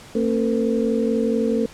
sine tone cluster, 227.1 / 271.5 / 453.1 / 505 Hz, A#3 / C#4 / A#4 / B4, -45 / -36 / -49 / +39 cents, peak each -21 / -26 / -22 / -27 dBFS, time 0.15-1.66 s, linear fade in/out 5 ms, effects pink hiss -43 dBFS RMS until 1.73 s + low-pass 9000 Hz 12 dB/octave

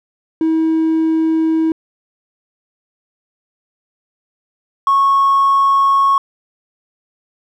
triangle tone pair in turn, 321.2 / 1099.9 Hz, E4 / C#6, -45 / -14 cents, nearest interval octave + major sixth, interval 2131 cents, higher second, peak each -9 / -6 dBFS, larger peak second, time 0.41-1.72 / 4.87-6.18 s, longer neither, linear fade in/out 2 ms, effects tanh soft clip ceiling -6 dBFS

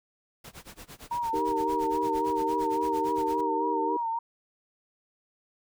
pink noise with tremolo, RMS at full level -43 dBFS, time 0.44-3.41 s, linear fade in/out 5 ms, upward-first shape sine, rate 8.8 Hz, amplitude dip 95%
sine tone with vibrato, 932 Hz, A#5, 1 cent flat, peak -27 dBFS, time 1.11-4.19 s, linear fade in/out 5 ms, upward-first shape sine, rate 3.6 Hz, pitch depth 56 cents each way
sine chord, Eb major, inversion none, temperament equal, 311.1 / 392 / 466.2 Hz, Eb4 / G4 / Bb4, 0 / 0 / 0 cents, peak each -32 dBFS, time 1.33-3.97 s, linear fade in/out 5 ms
effects none

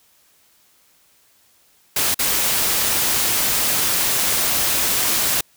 white noise with dropouts, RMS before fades -19 dBFS, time 1.96-5.41 s, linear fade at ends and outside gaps 5 ms, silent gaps 2.145-2.19 s, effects white hiss -57 dBFS RMS until 5.56 s

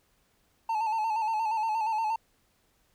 triangle tone with vibrato, 880 Hz, A5, in tune, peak -24 dBFS, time 0.69-2.16 s, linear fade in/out 5 ms, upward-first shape square, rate 8.5 Hz, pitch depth 48 cents each way, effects pink hiss -69 dBFS RMS until 2.94 s

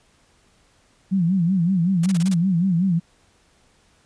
sine tone with vibrato, 179.3 Hz, F3, 46 cents sharp, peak -16 dBFS, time 1.11-3 s, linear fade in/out 20 ms, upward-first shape sine, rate 5.3 Hz, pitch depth 150 cents each way
white noise bursts, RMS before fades -31 dBFS, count 6, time 2.03-2.342 s, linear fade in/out 5 ms, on 32 ms, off 24 ms
effects pink hiss -59 dBFS RMS until 4.05 s + resampled to 22050 Hz

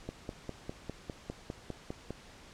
click train, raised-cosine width 2 ms, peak -24 dBFS, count 11, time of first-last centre 0.09-2.106 s, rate 4.96 Hz, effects pink hiss -54 dBFS RMS until 2.53 s + low-pass 7000 Hz 12 dB/octave

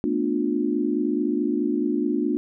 sine chord, B half-diminished seventh, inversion third, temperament just, 222.2 / 246.9 / 296.3 / 355.6 Hz, A3 / B3 / D4 / F4, +17 / 0 / +15 / +31 cents, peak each -28 / -27 / -24 / -27 dBFS, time 0.04-2.37 s, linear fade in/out 0 ms, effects none

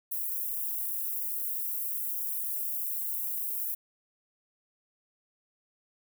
white high-pass noise, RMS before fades -33 dBFS, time 0.11-3.75 s, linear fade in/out 10 ms, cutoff 12000 Hz, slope 24 dB/octave, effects none

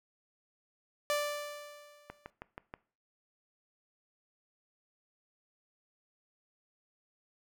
sawtooth tone with exponential decay, 587.3 Hz, D5, in tune, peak -24 dBFS, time 1.1-2.3 s, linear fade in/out 0 ms, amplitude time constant 260 ms
click train, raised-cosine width 0.5 ms, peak -27 dBFS, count 5, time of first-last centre 2.1-2.739 s, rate 6.26 Hz
effects noise-tail reverb RT60 0.4 s tail -20 dB re dry

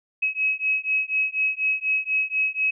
sine beating tone pair, 2556 / 2560.1 Hz, D#7 / D#7, +46 / +49 cents, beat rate 4.1 Hz, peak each -24 dBFS, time 0.22-2.71 s, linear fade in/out 10 ms, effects none

